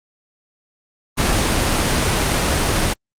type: noise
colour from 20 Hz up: pink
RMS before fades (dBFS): -17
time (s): 1.17-2.94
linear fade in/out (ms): 20
effects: low-pass 10000 Hz 12 dB/octave + Opus 32 kbps